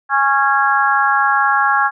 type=harmonic tone; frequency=275.5 Hz; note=C#4; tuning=11 cents flat; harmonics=3 / 4 / 5 / 6; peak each=-17 / -17 / -17 / -17 dBFS; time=0.09-1.91 s; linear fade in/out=50 ms; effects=none